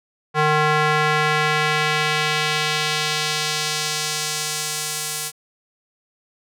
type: tone with band-pass filter sweep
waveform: square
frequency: 152.7 Hz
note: D#3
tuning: 32 cents flat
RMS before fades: -21 dBFS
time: 0.34-5.32 s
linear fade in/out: 50 ms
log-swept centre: 1200 to 10000 Hz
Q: 0.96
effects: none